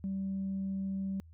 sine tone, 193.3 Hz, G3, 24 cents flat, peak -31 dBFS, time 0.04-1.2 s, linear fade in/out 0 ms, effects tanh soft clip ceiling -29 dBFS + added 81 Hz sine -52 dBFS peak until 1.33 s

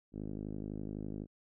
5% pulse tone with low-pass filter, 51.91 Hz, G#1, in tune, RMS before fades -41 dBFS, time 0.12-1.27 s, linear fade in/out 50 ms, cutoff 270 Hz, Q 1.4, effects none

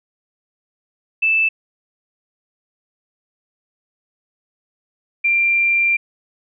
sine tone pair in turn, 2637 / 2374 Hz, E7 / D7, 0 / +18 cents, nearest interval major second, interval 182 cents, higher first, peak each -13 dBFS, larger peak neither, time 1.22-1.49 / 5.24-5.97 s, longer second, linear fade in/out 10 ms, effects none

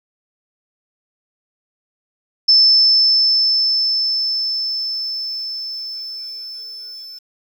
sine tone with level ramp, 5274 Hz, E8, in tune, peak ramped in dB -7 to -32 dBFS, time 2.48-7.19 s, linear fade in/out 10 ms, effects 8-bit

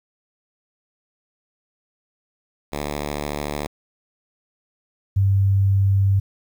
5% pulse / sine tone pair in turn, 73.42 / 98 Hz, D2 / G2, 0 / 0 cents, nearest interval perfect fourth, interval 500 cents, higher second, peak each -14 dBFS, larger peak neither, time 2.72-3.67 / 5.16-6.2 s, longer second, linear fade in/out 10 ms, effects 9-bit

